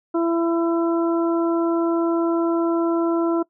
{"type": "harmonic tone", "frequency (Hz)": 335.1, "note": "E4", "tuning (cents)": 29, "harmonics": [1, 2, 3, 4], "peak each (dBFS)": [-18, -27, -31, -31], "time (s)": [0.14, 3.43], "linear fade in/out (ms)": 10, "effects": ["noise-tail reverb RT60 0.1 s tail -21 dB re dry"]}